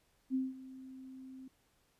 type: tone with ADSR envelope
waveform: sine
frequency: 261.6 Hz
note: C4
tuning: in tune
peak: -29 dBFS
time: 0.3-1.48 s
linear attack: 45 ms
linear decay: 190 ms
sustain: -18 dB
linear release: 4 ms
effects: pink hiss -73 dBFS RMS until 1.99 s + resampled to 32000 Hz